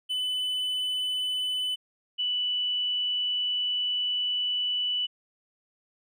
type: tone pair in turn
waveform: triangle / sine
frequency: 3005 / 2970 Hz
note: F#7 / F#7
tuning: +26 / +6 cents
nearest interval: unison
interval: 20 cents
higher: first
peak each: -25 dBFS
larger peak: neither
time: 0.09-1.76 / 2.18-5.07 s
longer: second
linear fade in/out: 20 ms
effects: none